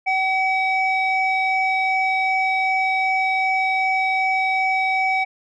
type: tone pair together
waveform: sine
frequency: 760.2 / 2278 Hz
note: F#5 / C#7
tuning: +47 / +47 cents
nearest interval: octave + perfect fifth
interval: 1900 cents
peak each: -18 dBFS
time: 0.06-5.25 s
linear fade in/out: 20 ms
effects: tanh soft clip ceiling -14 dBFS